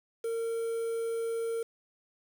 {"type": "tone with quantisation", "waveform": "triangle", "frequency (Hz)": 458.2, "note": "A#4", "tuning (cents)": -30, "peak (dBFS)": -28, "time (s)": [0.24, 1.63], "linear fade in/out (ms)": 5, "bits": 8, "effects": []}